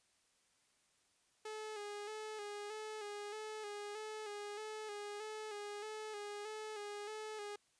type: tone with vibrato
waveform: sawtooth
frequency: 421.7 Hz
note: G#4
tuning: 26 cents sharp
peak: -40 dBFS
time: 1.45-7.56 s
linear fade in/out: 5 ms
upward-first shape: square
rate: 1.6 Hz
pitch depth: 40 cents each way
effects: white hiss -75 dBFS RMS until 7.79 s + resampled to 22050 Hz